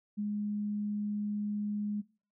sine tone, 207.7 Hz, G#3, in tune, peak -31 dBFS, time 0.17-2.02 s, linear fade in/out 20 ms, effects noise-tail reverb RT60 0.4 s tail -22 dB re dry

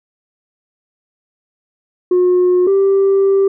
sine tone pair in turn, 361 / 391.3 Hz, F#4 / G4, -43 / -3 cents, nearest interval minor second, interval 140 cents, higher second, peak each -7 dBFS, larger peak neither, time 2.11-2.67 / 2.67-3.48 s, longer second, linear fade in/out 5 ms, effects tanh soft clip ceiling -7 dBFS

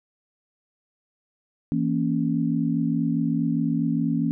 sine chord, A# diminished, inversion second, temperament equal with one note detuned, 164.81 / 232.4 / 277.2 Hz, E3 / A#3 / C#4, 0 / -5 / 0 cents, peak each -25 dBFS, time 1.72-4.31 s, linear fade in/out 0 ms, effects none

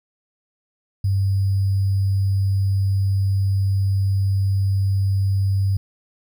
sine tone with sample-and-hold, 97.4 Hz, G2, 11 cents flat, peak -16 dBFS, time 1.04-5.77 s, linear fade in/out 5 ms, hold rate 4900 Hz, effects none

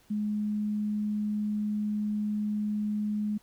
sine tone, 210 Hz, G#3, 19 cents sharp, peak -27 dBFS, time 0.1-3.38 s, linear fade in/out 10 ms, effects pink hiss -62 dBFS RMS until 3.42 s

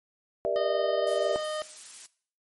sine chord, E half-diminished seventh, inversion first, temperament just, 395.6 / 474.7 / 593.3 / 659.3 Hz, G4 / Bb4 / D5 / E5, +16 / +31 / +18 / 0 cents, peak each -33 / -32 / -28 / -29 dBFS, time 0.45-1.36 s, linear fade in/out 0 ms
harmonic tone, 615 Hz, D#5, 20 cents flat, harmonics 1 / 2 / 3 / 5 / 6 / 7 / 8, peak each -31 / -38 / -42 / -41 / -49 / -50 / -47 dBFS, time 0.56-1.62 s, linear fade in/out 0 ms
blue noise, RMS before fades -42 dBFS, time 1.07-2.06 s, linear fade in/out 0 ms
effects noise-tail reverb RT60 0.5 s tail -19 dB re dry + MP3 48 kbps

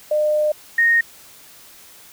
sine tone pair in turn, 605 / 1856.4 Hz, D#5 / A#6, -49 / -8 cents, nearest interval octave + perfect fifth, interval 1941 cents, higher second, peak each -15 / -12 dBFS, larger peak second, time 0.11-0.52 / 0.78-1.01 s, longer first, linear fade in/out 5 ms, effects white hiss -45 dBFS RMS until 2.12 s

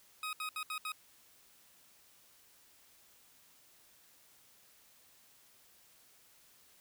20% pulse tone bursts at uneven times, 1259 Hz, D#6, 20 cents sharp, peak -32 dBFS, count 5, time 0.23-0.33 / 0.4-0.49 / 0.56-0.63 / 0.7-0.78 / 0.85-0.92 s, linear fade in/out 2 ms, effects white hiss -64 dBFS RMS until 6.8 s

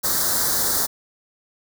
white band-stop noise, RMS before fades -21 dBFS, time 0.03-0.87 s, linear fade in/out 20 ms, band 1800 to 3900 Hz, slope 48 dB/octave, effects none

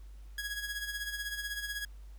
sawtooth tone with tremolo, 1661.2 Hz, G#6, in tune, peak -30 dBFS, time 0.38-1.85 s, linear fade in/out 2 ms, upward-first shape sine, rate 16 Hz, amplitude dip 60%, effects added 50 Hz sine -46 dBFS peak until 2.18 s + pink hiss -67 dBFS RMS until 2.18 s

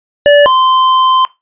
square tone pair in turn, 580 / 1036.4 Hz, D5 / C6, -22 / -17 cents, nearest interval minor seventh, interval 1005 cents, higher second, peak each -3 / -8 dBFS, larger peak first, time 0.26-0.46 / 0.46-1.25 s, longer second, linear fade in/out 0 ms, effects noise-tail reverb RT60 0.2 s tail -17 dB re dry + resampled to 8000 Hz

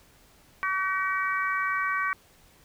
harmonic tone, 380.3 Hz, F#4, 48 cents sharp, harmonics 3 / 4 / 5 / 6, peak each -28 / -30 / -32 / -34 dBFS, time 0.63-2.13 s, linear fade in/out 0 ms, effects pink hiss -58 dBFS RMS until 2.64 s

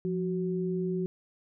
sine tone pair together, 175.4 / 372.2 Hz, F3 / F#4, +8 / +10 cents, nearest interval octave + minor second, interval 1302 cents, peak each -30 / -31 dBFS, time 0.05-1.06 s, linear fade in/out 0 ms, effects none

